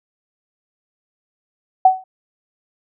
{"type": "tone with exponential decay", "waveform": "sine", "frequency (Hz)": 752, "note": "F#5", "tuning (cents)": 28, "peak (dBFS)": -3, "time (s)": [1.85, 2.04], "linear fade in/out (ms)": 5, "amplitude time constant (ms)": 41, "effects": []}